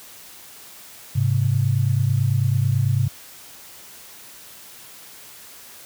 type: tone pair together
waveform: sine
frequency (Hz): 103.91 / 133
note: G#2 / C3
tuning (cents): +1 / +29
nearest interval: major third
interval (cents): 428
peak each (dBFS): -19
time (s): 1.15-3.08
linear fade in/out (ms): 10
effects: white hiss -43 dBFS RMS until 5.85 s + high-pass 60 Hz 12 dB/octave